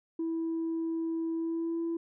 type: tone with pitch glide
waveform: sine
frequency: 328 to 333.7 Hz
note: E4 to E4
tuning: -9 to +21 cents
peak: -28 dBFS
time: 0.19-1.97 s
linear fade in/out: 5 ms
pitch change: +30 cents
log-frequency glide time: 1.34-1.81 s
effects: tanh soft clip ceiling -27 dBFS